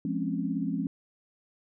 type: chord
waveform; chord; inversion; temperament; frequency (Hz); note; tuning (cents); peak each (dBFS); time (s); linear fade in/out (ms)
sine; Db major seventh; first; just; 173.24 / 207.9 / 259.9 / 277.2; F3 / Ab3 / C4 / Db4; -14 / +2 / -11 / 0; -33; 0.05-0.87; 2
effects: none